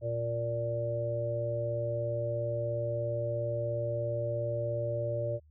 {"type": "harmonic tone", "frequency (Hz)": 117, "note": "A#2", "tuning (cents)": 7, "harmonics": [1, 3, 4, 5], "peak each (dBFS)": [-34, -42, -41, -32], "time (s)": [0.01, 5.4], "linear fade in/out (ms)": 50, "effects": ["added 76 Hz sine -57 dBFS peak until 5.5 s"]}